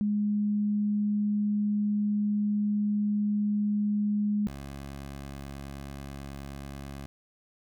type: tone pair in turn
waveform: sine / 15% pulse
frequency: 207.7 / 69.31 Hz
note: G#3 / C#2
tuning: 0 / 0 cents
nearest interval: octave + perfect fifth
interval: 1900 cents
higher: first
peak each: -24 / -32 dBFS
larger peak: first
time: 0.01-4.47 / 4.47-7.06 s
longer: first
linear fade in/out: 0 ms
effects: none

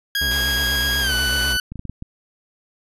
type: tone with pitch glide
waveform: 20% pulse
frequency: 1639 to 1494.3 Hz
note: G#6 to F#6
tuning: -23 to +17 cents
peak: -14 dBFS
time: 0.15-1.6 s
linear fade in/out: 2 ms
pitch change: -160 cents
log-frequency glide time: 1.01-1.13 s
type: tone with vibrato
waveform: 40% pulse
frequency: 65.41 Hz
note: C2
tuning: in tune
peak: -24 dBFS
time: 0.21-1.57 s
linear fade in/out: 5 ms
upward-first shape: sine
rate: 8.1 Hz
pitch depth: 190 cents each way
type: band-pass noise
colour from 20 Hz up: pink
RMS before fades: -33 dBFS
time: 0.31-1.53 s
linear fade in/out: 2 ms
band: 600 to 13000 Hz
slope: 12 dB/octave
type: clicks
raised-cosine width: 5 ms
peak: -19 dBFS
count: 6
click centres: 1.72 / 1.757 / 1.794 / 1.853 / 1.896 / 2.024 s
effects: resampled to 32000 Hz

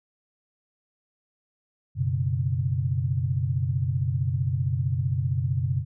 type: chord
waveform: sine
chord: F# suspended fourth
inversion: none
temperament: just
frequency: 92.5 / 123.33 / 138.75 Hz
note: F#2 / B2 / C#3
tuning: 0 / -2 / +2 cents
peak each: -28 / -26 / -27 dBFS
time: 1.95-5.85 s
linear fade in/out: 50 ms
effects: none

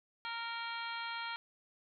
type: harmonic tone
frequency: 463.6 Hz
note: A#4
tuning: 10 cents flat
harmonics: 2 / 3 / 4 / 5 / 6 / 7 / 8 / 9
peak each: -43 / -43 / -49 / -46 / -53 / -47 / -57 / -49 dBFS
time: 0.25-1.36 s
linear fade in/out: 0 ms
effects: none

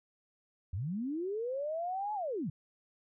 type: linear two-way sweep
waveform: sine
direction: up then down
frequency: 77.78 to 861 to 122.4 Hz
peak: -33 dBFS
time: 0.73-2.5 s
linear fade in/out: 5 ms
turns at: 2.14 s
effects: none

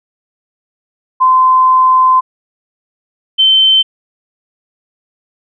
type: tone pair in turn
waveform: sine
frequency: 1031 / 3090 Hz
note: C6 / G7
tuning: -26 / -26 cents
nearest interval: octave + perfect fifth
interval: 1900 cents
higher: second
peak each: -5 dBFS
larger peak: neither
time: 1.2-2.21 / 3.38-3.83 s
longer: first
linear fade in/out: 20 ms
effects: none

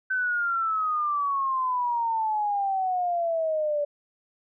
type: exponential sweep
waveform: sine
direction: down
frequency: 1534 to 578 Hz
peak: -23 dBFS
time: 0.1-3.85 s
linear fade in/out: 10 ms
effects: none

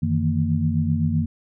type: tone cluster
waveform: sine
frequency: 91.2 / 153.6 / 161.4 / 229.4 Hz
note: F#2 / D#3 / E3 / A#3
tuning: -24 / -22 / -36 / -28 cents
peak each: -24 dBFS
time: 0.02-1.26 s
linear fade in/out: 10 ms
effects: none

